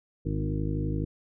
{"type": "harmonic tone with a mistuned harmonic", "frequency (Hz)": 51.91, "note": "G#1", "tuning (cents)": 0, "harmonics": [1, 2, 3, 4, 5, 6, 7, 9], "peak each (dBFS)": [-32, -32, -32, -44, -37, -35, -41, -41], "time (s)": [0.25, 1.05], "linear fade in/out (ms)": 10, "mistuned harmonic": 5, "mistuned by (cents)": -17, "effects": []}